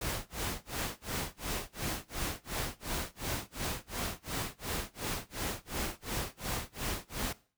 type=noise with tremolo; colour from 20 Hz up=pink; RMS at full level=-34 dBFS; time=0.01-7.33 s; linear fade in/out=5 ms; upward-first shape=sine; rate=2.8 Hz; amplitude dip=100%; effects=noise-tail reverb RT60 0.4 s tail -19 dB re dry